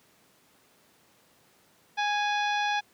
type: harmonic tone with a mistuned harmonic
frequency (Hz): 828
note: G#5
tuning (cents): -5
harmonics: 1 / 2 / 3 / 4 / 5 / 6 / 7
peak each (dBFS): -27 / -31 / -34 / -36 / -43 / -46 / -47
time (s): 1.97-2.81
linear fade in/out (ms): 20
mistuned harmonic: 4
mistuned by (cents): +54
effects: pink hiss -62 dBFS RMS until 2.93 s + high-pass 150 Hz 12 dB/octave